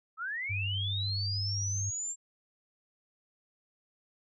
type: linear sweep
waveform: sine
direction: up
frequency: 1253 to 7459 Hz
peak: -33 dBFS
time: 0.17-2.16 s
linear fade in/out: 50 ms
type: tone with pitch glide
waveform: sine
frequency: 98.7 to 99.33 Hz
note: G2 to G2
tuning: +12 to +23 cents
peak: -32 dBFS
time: 0.49-1.91 s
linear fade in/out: 20 ms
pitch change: +11 cents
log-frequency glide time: 0.65-1.01 s
effects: none